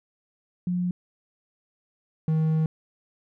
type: tone pair in turn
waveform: sine / triangle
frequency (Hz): 178.6 / 158.08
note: F3 / D#3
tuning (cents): +39 / +28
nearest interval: major second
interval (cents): 211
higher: first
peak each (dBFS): -23 / -18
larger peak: second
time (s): 0.67-0.91 / 2.28-2.66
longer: second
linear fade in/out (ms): 2
effects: none